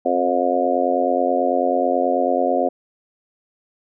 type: harmonic tone with a mistuned harmonic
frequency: 89.2 Hz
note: F2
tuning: 37 cents sharp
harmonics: 3 / 4 / 5 / 6 / 7 / 8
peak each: -24 / -26 / -26 / -22 / -23 / -21 dBFS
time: 0.05-2.69 s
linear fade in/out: 10 ms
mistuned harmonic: 3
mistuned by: -17 cents
effects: none